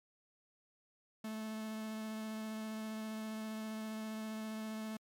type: tone with vibrato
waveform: 45% pulse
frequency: 218.2 Hz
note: A3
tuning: 14 cents flat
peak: -40 dBFS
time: 1.24-4.97 s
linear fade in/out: 5 ms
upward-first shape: sine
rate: 15 Hz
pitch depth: 10 cents each way
effects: MP3 96 kbps